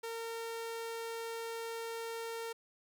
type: tone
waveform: sawtooth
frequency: 457.8 Hz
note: A#4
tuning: 31 cents flat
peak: -35 dBFS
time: 0.03-2.53 s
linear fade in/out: 10 ms
effects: none